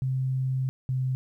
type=tone pair in turn; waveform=sine; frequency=131 / 129.79 Hz; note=C3 / C3; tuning=+2 / -14 cents; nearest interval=unison; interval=16 cents; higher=first; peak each=-24 dBFS; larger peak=neither; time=0.02-0.69 / 0.89-1.15 s; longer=first; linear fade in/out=0 ms; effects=11-bit